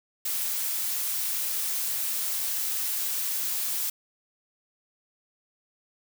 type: noise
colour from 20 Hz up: blue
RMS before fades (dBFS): -29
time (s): 0.25-3.9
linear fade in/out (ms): 5
effects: none